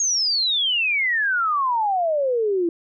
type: exponential sweep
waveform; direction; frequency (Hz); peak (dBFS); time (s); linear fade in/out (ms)
sine; down; 6645 to 330; -18; 0-2.69; 2
effects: none